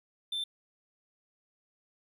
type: tone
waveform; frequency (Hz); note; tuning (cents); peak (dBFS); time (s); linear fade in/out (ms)
triangle; 3553; A7; +16; -30; 0.32-0.44; 5
effects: none